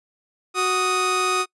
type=tone pair together; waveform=sawtooth; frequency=370 / 1244.5 Hz; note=F#4 / D#6; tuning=0 / 0 cents; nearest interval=octave + major sixth; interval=2100 cents; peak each=-20 / -17 dBFS; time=0.54-1.46 s; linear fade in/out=50 ms; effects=noise-tail reverb RT60 0.1 s tail -26 dB re dry + resampled to 24000 Hz